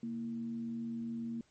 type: tone with frequency modulation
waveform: sine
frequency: 231.4 Hz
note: A#3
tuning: 13 cents flat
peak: -36 dBFS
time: 0.03-1.41 s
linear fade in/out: 2 ms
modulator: 96.5 Hz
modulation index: 0.31
effects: pink hiss -70 dBFS RMS until 1.5 s + MP3 32 kbps